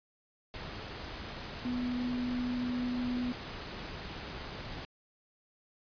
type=tone in noise; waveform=sine; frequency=246.9 Hz; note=B3; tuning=in tune; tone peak=-31 dBFS; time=1.65-3.32 s; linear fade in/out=0 ms; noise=pink; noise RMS=-42 dBFS; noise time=0.54-4.85 s; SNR=+8 dB; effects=resampled to 11025 Hz